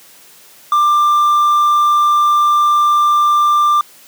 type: tone with quantisation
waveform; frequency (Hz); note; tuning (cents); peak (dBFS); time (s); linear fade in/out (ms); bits
triangle; 1187; D6; +18; -7; 0.72-3.81; 2; 6
effects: white hiss -43 dBFS RMS until 4.07 s + high-pass 150 Hz 12 dB/octave